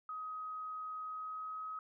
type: tone with pitch glide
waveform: sine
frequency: 1261 to 1270.5 Hz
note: D#6 to D#6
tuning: +23 to +36 cents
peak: -40 dBFS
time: 0.09-1.79 s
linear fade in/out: 2 ms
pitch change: +13 cents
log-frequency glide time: 1.02-1.68 s
effects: none